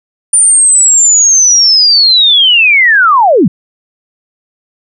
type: linear sweep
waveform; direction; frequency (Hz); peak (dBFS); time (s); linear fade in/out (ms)
sine; down; 9270 to 140.2; -3; 0.33-3.48; 5
effects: none